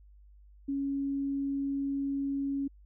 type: tone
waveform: sine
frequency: 277.2 Hz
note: C#4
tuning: in tune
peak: -29 dBFS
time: 0.68-2.68 s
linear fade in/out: 10 ms
effects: added 50 Hz sine -53 dBFS peak until 2.85 s